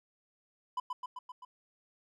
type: tone with echo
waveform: triangle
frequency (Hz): 1000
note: B5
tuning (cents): +21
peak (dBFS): -29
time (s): 0.77-0.8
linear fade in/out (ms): 5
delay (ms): 130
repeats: 5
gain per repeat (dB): -3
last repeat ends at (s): 1.45
effects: none